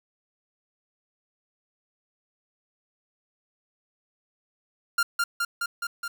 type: tone with echo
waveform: 45% pulse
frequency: 1397 Hz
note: F6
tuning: in tune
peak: -20 dBFS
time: 4.98-5.03 s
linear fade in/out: 5 ms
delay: 210 ms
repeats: 5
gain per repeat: -2 dB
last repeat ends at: 6.08 s
effects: 9-bit